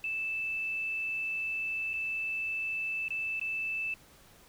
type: tone with dropouts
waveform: sine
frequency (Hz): 2637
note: E7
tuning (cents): 0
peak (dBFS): -31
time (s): 0.04-3.94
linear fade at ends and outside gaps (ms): 2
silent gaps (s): 1.934-1.938 / 3.083-3.105 / 3.397-3.413
effects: pink hiss -58 dBFS RMS until 4.48 s